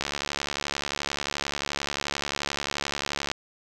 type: click train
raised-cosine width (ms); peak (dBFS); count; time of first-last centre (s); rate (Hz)
0.2; -10; 237; 0.01-3.315; 71.4
effects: none